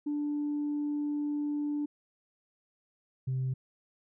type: tone pair in turn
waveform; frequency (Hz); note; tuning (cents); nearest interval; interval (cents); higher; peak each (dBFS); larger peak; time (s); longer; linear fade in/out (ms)
sine; 293.7 / 130.3; D4 / C3; 0 / -7; octave + major second; 1407; first; -28 / -27; second; 0.06-1.86 / 3.27-3.54; first; 10
effects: tanh soft clip ceiling -26 dBFS